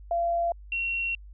sine tone pair in turn, 684 / 2734 Hz, F5 / F7, -36 / -37 cents, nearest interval 2 octaves, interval 2399 cents, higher second, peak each -23 / -26 dBFS, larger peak first, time 0.11-0.52 / 0.72-1.15 s, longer second, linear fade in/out 2 ms, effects added 50 Hz sine -43 dBFS peak until 1.33 s

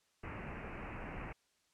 pink low-pass noise, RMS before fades -45 dBFS, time 0.23-1.33 s, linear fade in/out 10 ms, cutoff 2700 Hz, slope 96 dB/octave, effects white hiss -75 dBFS RMS until 1.73 s + low-pass 8000 Hz 12 dB/octave

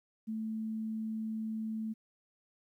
sine tone, 220 Hz, A3, in tune, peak -34 dBFS, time 0.27-1.94 s, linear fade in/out 20 ms, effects 12-bit

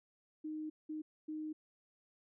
sine tone bursts at uneven times, 309.2 Hz, D#4, 11 cents flat, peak -39 dBFS, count 3, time 0.44-0.7 / 0.89-1.02 / 1.28-1.53 s, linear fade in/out 10 ms, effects none

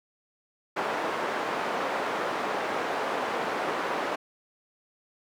white band-pass noise, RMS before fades -30 dBFS, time 0.76-4.16 s, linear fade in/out 10 ms, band 330 to 1100 Hz, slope 12 dB/octave, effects none

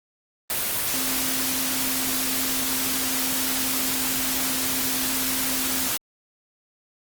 sine tone in noise, 261.6 Hz, C4, in tune, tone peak -32 dBFS, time 0.94-5.88 s, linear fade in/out 0 ms, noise white, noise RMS -25 dBFS, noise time 0.5-5.97 s, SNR -10 dB, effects Opus 32 kbps

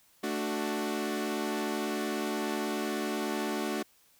sawtooth chord, D major, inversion second, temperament equal, 220 / 293.7 / 370 Hz, A3 / D4 / F#4, 0 / 0 / 0 cents, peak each -31 dBFS, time 0.23-3.83 s, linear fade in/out 10 ms, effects white hiss -64 dBFS RMS until 4.19 s

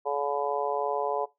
harmonic tone, 142.8 Hz, D3, 48 cents flat, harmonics 3 / 4 / 5 / 6 / 7, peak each -31 / -32 / -33 / -34 / -34 dBFS, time 0.05-1.26 s, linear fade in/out 20 ms, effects noise-tail reverb RT60 0.2 s tail -20 dB re dry

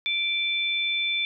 sine tone pair together, 2349 / 3520 Hz, D7 / A7, 0 / 0 cents, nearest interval perfect fifth, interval 700 cents, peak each -26 dBFS, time 0.06-1.25 s, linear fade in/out 0 ms, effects none

